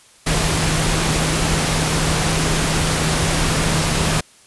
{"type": "tone in noise", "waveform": "sine", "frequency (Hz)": 158.5, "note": "D#3", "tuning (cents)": 32, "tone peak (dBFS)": -22, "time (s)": [0.26, 4.21], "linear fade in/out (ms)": 10, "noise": "pink", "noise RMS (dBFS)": -19, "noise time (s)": [0.26, 4.21], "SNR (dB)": -6, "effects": ["white hiss -49 dBFS RMS until 4.46 s", "resampled to 24000 Hz"]}